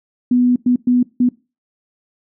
sine tone bursts at uneven times, 246.9 Hz, B3, in tune, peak -10 dBFS, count 4, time 0.31-0.56 / 0.66-0.76 / 0.87-1.03 / 1.2-1.29 s, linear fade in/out 5 ms, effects noise-tail reverb RT60 0.3 s tail -22 dB re dry

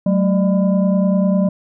sine tone with frequency modulation, 189 Hz, F#3, 37 cents sharp, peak -12 dBFS, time 0.06-1.49 s, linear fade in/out 5 ms, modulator 408 Hz, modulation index 0.77, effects none

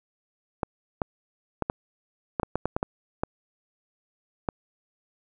clicks, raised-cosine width 1 ms, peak -11 dBFS, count 12, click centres 0.632 / 1.018 / 1.623 / 1.699 / 2.398 / 2.432 / 2.556 / 2.656 / 2.765 / 2.829 / 3.235 / 4.488 s, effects none

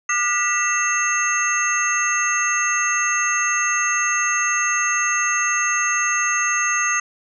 sine tone cluster, 1206 / 1439 / 1954 / 2672 / 6410 Hz, D6 / F#6 / B6 / E7 / G8, +46 / -49 / -19 / +23 / +38 cents, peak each -23 / -28 / -23 / -26 / -22 dBFS, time 0.09-7 s, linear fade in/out 5 ms, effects none

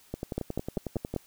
two click trains, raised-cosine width 2 ms, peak -16 / -19 dBFS, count 5 / 12, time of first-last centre 0.38-1.163 / 0.14-1.14 s, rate 5.11 / 11 Hz, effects white hiss -59 dBFS RMS until 1.26 s

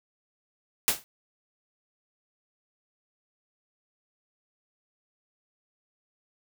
white noise with exponential decay, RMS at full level -19 dBFS, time 0.88-1.04 s, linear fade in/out 0 ms, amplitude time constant 33 ms, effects none

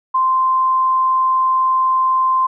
sine tone, 1042 Hz, C6, 7 cents flat, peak -12 dBFS, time 0.14-2.47 s, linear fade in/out 10 ms, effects none

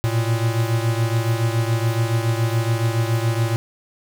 square beating tone pair, 112.7 / 119.8 Hz, A2 / A#2, +42 / +48 cents, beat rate 7.1 Hz, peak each -20 / -24 dBFS, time 0.04-3.56 s, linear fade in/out 0 ms, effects none

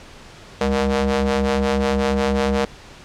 sawtooth ring-modulated tone, 134.1 Hz, C3, 43 cents sharp, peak -10 dBFS, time 0.61-2.65 s, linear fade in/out 2 ms, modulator 338 Hz, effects pink hiss -42 dBFS RMS until 3.04 s + low-pass 6000 Hz 12 dB/octave

